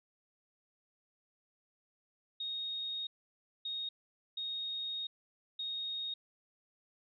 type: tone bursts at uneven times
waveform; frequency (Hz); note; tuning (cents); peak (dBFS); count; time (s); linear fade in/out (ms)
sine; 3729; A#7; 0; -36; 4; 2.4-3.07 / 3.65-3.89 / 4.37-5.07 / 5.59-6.14; 5
effects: none